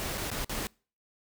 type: noise with dropouts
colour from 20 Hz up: pink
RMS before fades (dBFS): -34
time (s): 0-0.67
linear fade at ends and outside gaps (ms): 0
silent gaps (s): 0.174-0.178 / 0.302-0.315 / 0.445-0.495
effects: noise-tail reverb RT60 0.4 s tail -26 dB re dry